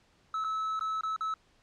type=tone with dropouts; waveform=triangle; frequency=1300 Hz; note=E6; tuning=24 cents flat; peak=-28 dBFS; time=0.34-1.34 s; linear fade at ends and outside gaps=2 ms; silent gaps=0.441-0.445 / 0.794-0.809 / 1.01-1.034 / 1.163-1.208 s; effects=pink hiss -66 dBFS RMS until 1.62 s + low-pass 6000 Hz 12 dB/octave